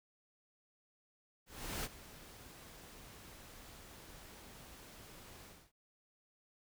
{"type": "noise with ADSR envelope", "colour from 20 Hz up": "pink", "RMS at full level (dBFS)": -39, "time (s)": [1.46, 5.72], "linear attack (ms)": 380, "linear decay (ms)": 39, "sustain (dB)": -16, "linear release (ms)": 260, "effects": []}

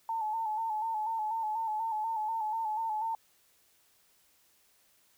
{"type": "tone with vibrato", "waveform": "sine", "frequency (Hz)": 880, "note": "A5", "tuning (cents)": 0, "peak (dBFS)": -30, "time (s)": [0.09, 3.15], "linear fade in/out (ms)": 2, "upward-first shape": "square", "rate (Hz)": 4.1, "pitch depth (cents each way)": 46, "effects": ["white hiss -67 dBFS RMS until 5.17 s"]}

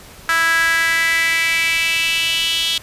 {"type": "tone with high-pass filter sweep", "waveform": "sawtooth", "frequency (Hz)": 329.6, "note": "E4", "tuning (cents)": 0, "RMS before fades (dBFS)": -17, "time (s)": [0.29, 2.78], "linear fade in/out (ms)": 2, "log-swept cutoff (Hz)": [1500, 3300], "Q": 5.3, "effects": ["pink hiss -40 dBFS RMS until 2.82 s", "resampled to 32000 Hz"]}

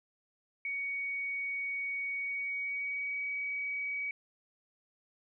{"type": "tone with pitch glide", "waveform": "sine", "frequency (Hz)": [2240, 2267], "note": ["C#7", "C#7"], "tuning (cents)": [18, 38], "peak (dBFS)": -33, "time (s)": [0.65, 4.11], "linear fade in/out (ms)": 2, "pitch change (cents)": 20, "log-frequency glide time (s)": [2.19, 3.23], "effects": []}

